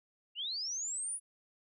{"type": "linear sweep", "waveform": "sine", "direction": "up", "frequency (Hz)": [2727, 9956], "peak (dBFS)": -35, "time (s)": [0.35, 1.2], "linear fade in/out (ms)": 50, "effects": []}